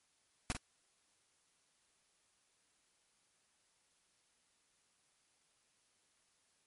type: noise with echo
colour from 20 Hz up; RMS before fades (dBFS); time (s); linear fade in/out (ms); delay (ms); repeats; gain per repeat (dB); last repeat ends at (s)
pink; -35; 0.5-0.52; 0; 48; 1; -7; 0.568
effects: white hiss -75 dBFS RMS until 6.66 s + MP3 48 kbps